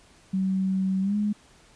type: tone with pitch glide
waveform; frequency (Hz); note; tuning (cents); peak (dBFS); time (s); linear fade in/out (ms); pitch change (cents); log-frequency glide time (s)
sine; 190 to 208.4; F#3 to G#3; +46 to +6; -22; 0.33-1.33; 10; +160; 1.01-1.16
effects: pink hiss -56 dBFS RMS until 1.75 s + resampled to 22050 Hz